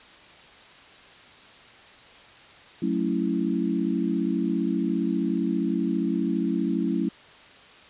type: chord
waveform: sine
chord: F# minor seventh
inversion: none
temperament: equal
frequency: 185 / 220 / 277.2 / 329.6 Hz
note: F#3 / A3 / C#4 / E4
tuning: 0 / 0 / 0 / 0 cents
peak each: -28 dBFS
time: 2.82-7.09 s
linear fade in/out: 5 ms
effects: white hiss -49 dBFS RMS until 7.89 s + resampled to 8000 Hz